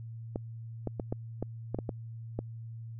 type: clicks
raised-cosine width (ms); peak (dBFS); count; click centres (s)
2; -19; 9; 0.359 / 0.873 / 0.998 / 1.125 / 1.426 / 1.746 / 1.788 / 1.892 / 2.39
effects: added 114 Hz sine -40 dBFS peak until 2.99 s